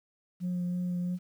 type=tone with vibrato; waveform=sine; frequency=178.3 Hz; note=F3; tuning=36 cents sharp; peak=-27 dBFS; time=0.4-1.19 s; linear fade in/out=50 ms; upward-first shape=triangle; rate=3 Hz; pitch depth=16 cents each way; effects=tanh soft clip ceiling -27 dBFS + 10-bit